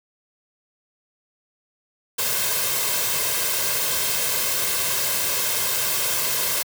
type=noise with comb filter; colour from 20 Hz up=white; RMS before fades=-23 dBFS; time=2.18-6.63 s; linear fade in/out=10 ms; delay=1.9 ms; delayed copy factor=+0.6; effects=high-pass 100 Hz 12 dB/octave